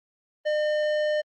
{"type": "tone with tanh clipping", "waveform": "sine", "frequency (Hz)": 605, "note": "D#5", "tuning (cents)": -49, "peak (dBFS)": -24, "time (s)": [0.45, 1.22], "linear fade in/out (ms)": 20, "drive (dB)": 13, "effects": ["Opus 24 kbps"]}